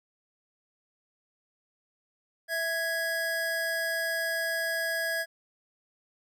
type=tone pair together; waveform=square; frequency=658.4 / 1661.2 Hz; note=E5 / G#6; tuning=-2 / 0 cents; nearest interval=octave + major third; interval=1602 cents; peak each=-34 / -30 dBFS; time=2.48-5.26 s; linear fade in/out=50 ms; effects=none